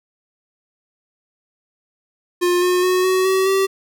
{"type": "tone with pitch steps", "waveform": "square", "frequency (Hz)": [354.5, 360.7, 367, 373.4, 379.9, 386.6], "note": ["F4", "F#4", "F#4", "F#4", "F#4", "G4"], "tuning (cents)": [26, -44, -14, 16, 46, -24], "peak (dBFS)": -15, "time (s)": [2.41, 3.67], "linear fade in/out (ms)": 20, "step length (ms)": 210, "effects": []}